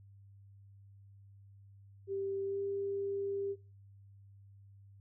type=tone with pitch glide; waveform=sine; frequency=392 to 397 Hz; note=G4 to G4; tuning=0 to +22 cents; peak=-34 dBFS; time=2.07-3.56 s; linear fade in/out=50 ms; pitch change=+22 cents; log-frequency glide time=2.44-2.59 s; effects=noise-tail reverb RT60 0.3 s tail -19 dB re dry + added 99 Hz sine -55 dBFS peak until 5 s